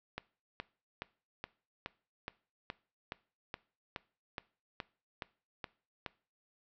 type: click train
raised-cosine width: 0.3 ms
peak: -22 dBFS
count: 15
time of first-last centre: 0.18-6.062 s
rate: 2.38 Hz
effects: noise-tail reverb RT60 0.4 s tail -21 dB re dry + low-pass 5000 Hz 12 dB/octave